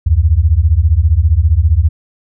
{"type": "beating tone pair", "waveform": "sine", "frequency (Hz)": [72.4, 87.4], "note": ["D2", "F2"], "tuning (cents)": [-24, 2], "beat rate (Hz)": 15, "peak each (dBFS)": -10, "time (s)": [0.06, 1.89], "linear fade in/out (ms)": 10, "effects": []}